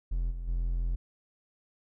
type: tone with level steps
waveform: triangle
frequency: 42.7 Hz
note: F1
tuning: 38 cents flat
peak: -25 / -32 / -25 dBFS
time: 0.11-0.96 s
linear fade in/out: 10 ms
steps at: 0.3 / 0.47 s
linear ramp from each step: 20 ms
effects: none